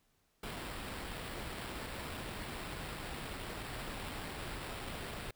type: noise with sample-and-hold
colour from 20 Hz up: pink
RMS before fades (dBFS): -43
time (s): 0.43-5.31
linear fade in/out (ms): 5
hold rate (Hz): 6300
effects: pink hiss -75 dBFS RMS until 5.35 s